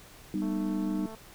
sine chord, G augmented, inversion none, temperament just, 196 / 245 / 306.2 Hz, G3 / B3 / D#4, 0 / -14 / -28 cents, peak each -31 / -37 / -31 dBFS, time 0.34-1.06 s, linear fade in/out 2 ms
click train, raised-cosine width 1 ms, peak -32 dBFS, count 162, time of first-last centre 0.42-1.149 s, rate 221 Hz
effects pink hiss -52 dBFS RMS until 1.34 s

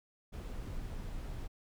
brown noise, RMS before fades -41 dBFS, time 0.32-1.48 s, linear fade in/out 20 ms, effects none

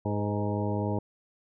harmonic tone with a mistuned harmonic, 103.83 Hz, G#2, in tune, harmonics 1 / 2 / 3 / 4 / 5 / 6 / 8 / 9, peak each -30 / -33 / -35 / -36 / -37 / -38 / -39 / -40 dBFS, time 0.05-0.99 s, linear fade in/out 5 ms, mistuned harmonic 5, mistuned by -33 cents, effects none

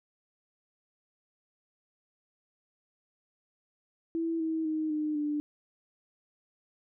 sine tone with pitch steps, 329.6 / 321 / 312.5 / 304.3 / 296.4 Hz, E4 / E4 / D#4 / D#4 / D4, 0 / -46 / +8 / -38 / +16 cents, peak -28 dBFS, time 4.15-5.4 s, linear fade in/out 0 ms, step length 250 ms, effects none

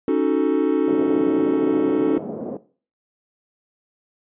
triangle chord, D# half-diminished seventh, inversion third, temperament equal, 277.2 / 311.1 / 370 / 440 Hz, C#4 / D#4 / F#4 / A4, 0 / 0 / 0 / 0 cents, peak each -20 dBFS, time 0.08-2.18 s, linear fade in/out 2 ms
white band-pass noise, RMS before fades -30 dBFS, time 0.88-2.57 s, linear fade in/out 2 ms, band 160 to 520 Hz, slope 24 dB/octave
effects noise-tail reverb RT60 0.4 s tail -17 dB re dry + resampled to 8000 Hz

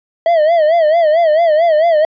triangle tone with vibrato, 644 Hz, E5, 41 cents flat, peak -6 dBFS, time 0.26-2.05 s, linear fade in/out 2 ms, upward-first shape sine, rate 4.5 Hz, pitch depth 120 cents each way, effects resampled to 11025 Hz

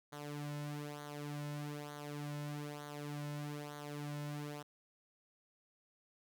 sawtooth tone with flanger, 146.83 Hz, D3, in tune, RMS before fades -44 dBFS, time 0.12-4.63 s, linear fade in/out 10 ms, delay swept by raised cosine 0.38 to 2.58 ms, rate 1.1 Hz, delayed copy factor -0.7, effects none

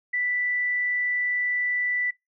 sine tone, 1975.5 Hz, B6, in tune, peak -23 dBFS, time 0.13-2.11 s, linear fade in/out 10 ms, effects noise-tail reverb RT60 0.2 s tail -23 dB re dry

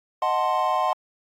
triangle chord, D# diminished seventh, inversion none, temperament equal, 622.3 / 740 / 880 / 1046.5 Hz, D#5 / F#5 / A5 / C6, 0 / 0 / 0 / 0 cents, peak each -26 / -23 / -26 / -22 dBFS, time 0.22-0.93 s, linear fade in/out 2 ms, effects AAC 48 kbps

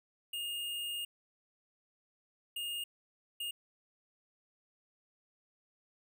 square tone bursts at uneven times, 2837 Hz, F7, 27 cents sharp, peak -37 dBFS, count 3, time 0.33-1.05 / 2.56-2.84 / 3.4-3.51 s, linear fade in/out 5 ms, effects none

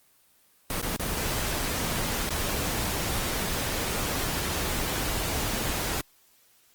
pink noise with dropouts, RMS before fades -29 dBFS, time 0.7-6.01 s, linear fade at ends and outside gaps 2 ms, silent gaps 0.816-0.826 / 0.964-0.995 / 2.293-2.305 s, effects white hiss -62 dBFS RMS until 6.74 s + Opus 24 kbps

